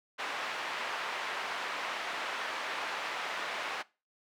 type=band-pass noise; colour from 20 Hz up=pink; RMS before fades=-37 dBFS; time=0.18-3.83 s; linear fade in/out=20 ms; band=840 to 2700 Hz; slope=12 dB/octave; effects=noise-tail reverb RT60 0.3 s tail -21 dB re dry